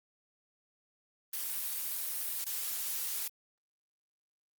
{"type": "noise with dropouts", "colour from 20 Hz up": "blue", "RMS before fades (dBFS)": -36, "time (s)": [1.33, 3.28], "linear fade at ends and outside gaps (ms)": 5, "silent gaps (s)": [2.444, 2.463], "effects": ["Opus 32 kbps"]}